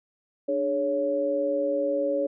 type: tone cluster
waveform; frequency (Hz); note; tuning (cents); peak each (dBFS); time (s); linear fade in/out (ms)
sine; 296 / 417.4 / 558; D4 / G#4 / C#5; +14 / +9 / +11; -30 / -32 / -24; 0.48-2.27; 10
effects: none